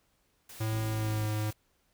white noise, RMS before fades -48 dBFS, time 0.49-1.53 s, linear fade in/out 5 ms
square tone with pitch glide, 110 to 106.99 Hz, A2 to A2, 0 to -48 cents, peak -30 dBFS, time 0.6-1.51 s, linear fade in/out 10 ms, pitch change -48 cents, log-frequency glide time 0.81-1.27 s
click train, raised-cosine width 3 ms, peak -33 dBFS, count 29, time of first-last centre 0.73-1.253 s, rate 53.5 Hz
effects pink hiss -72 dBFS RMS until 1.93 s

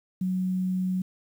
sine tone with quantisation, 185 Hz, F#3, in tune, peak -24 dBFS, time 0.21-1.02 s, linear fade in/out 5 ms, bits 9, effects none

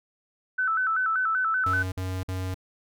sine tone with vibrato, 1411 Hz, F6, 17 cents sharp, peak -22 dBFS, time 0.58-1.83 s, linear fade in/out 10 ms, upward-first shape square, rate 5.2 Hz, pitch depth 120 cents each way
square tone bursts, 93 Hz, F#2, 9 cents sharp, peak -29 dBFS, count 3, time 1.66-2.544 s, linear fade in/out 5 ms, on 260 ms, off 52 ms
effects none

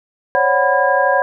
sine tone cluster, 538 / 570 / 743 / 990 / 1625 Hz, C5 / C#5 / F#5 / B5 / G#6, +48 / +48 / +7 / +4 / -38 cents, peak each -18 dBFS, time 0.35-1.22 s, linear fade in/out 0 ms, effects none

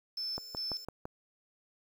sine tone with tremolo, 5274 Hz, E8, in tune, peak -34 dBFS, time 0.17-0.85 s, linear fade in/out 5 ms, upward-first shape square, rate 2.5 Hz, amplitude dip 70%
click train, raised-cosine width 1 ms, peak -25 dBFS, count 5, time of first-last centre 0.38-1.055 s, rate 5.93 Hz
effects 9-bit

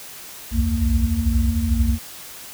sine tone cluster, 60.8 / 63.1 / 72.3 / 85.4 / 229.4 Hz, B1 / B1 / D2 / F2 / A#3, -26 / +38 / -27 / -38 / -28 cents, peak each -23 dBFS, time 0.51-1.99 s, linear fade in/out 50 ms, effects white hiss -38 dBFS RMS until 2.53 s

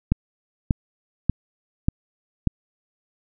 click train, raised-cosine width 5 ms, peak -5 dBFS, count 5, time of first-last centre 0.12-2.473 s, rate 1.7 Hz, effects none

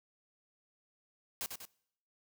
white noise with echo, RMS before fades -38 dBFS, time 1.41-1.46 s, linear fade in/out 0 ms, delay 96 ms, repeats 2, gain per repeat -5 dB, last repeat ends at 1.652 s, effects noise-tail reverb RT60 0.7 s tail -23 dB re dry

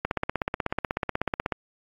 click train, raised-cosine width 0.5 ms, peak -10 dBFS, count 25, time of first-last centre 0.05-1.522 s, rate 16.3 Hz, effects AAC 32 kbps

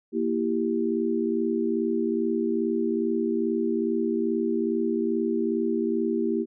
sine chord, E diminished, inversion second, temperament equal, 233.1 / 329.6 / 392 Hz, Bb3 / E4 / G4, 0 / 0 / 0 cents, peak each -27 dBFS, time 0.12-6.46 s, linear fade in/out 50 ms, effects none

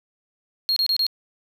triangle tone bursts, 4262 Hz, C8, 31 cents sharp, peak -17 dBFS, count 4, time 0.69-1.066 s, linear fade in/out 0 ms, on 73 ms, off 28 ms, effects none

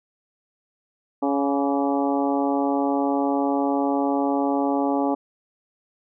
harmonic tone with a mistuned harmonic, 140 Hz, C#3, 18 cents sharp, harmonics 2 / 3 / 4 / 5 / 6 / 7 / 8, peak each -22 / -29 / -28 / -29 / -27 / -36 / -35 dBFS, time 1.22-5.15 s, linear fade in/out 10 ms, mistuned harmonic 8, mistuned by +48 cents, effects none

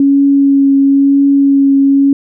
sine tone with vibrato, 277.2 Hz, C#4, in tune, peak -5 dBFS, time 0-2.13 s, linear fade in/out 2 ms, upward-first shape triangle, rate 0.99 Hz, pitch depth 15 cents each way, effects none

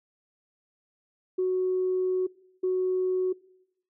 sine tone bursts at uneven times, 370 Hz, F#4, in tune, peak -22 dBFS, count 2, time 1.38-2.27 / 2.63-3.33 s, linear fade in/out 10 ms, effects noise-tail reverb RT60 0.9 s tail -23 dB re dry + tanh soft clip ceiling -18 dBFS

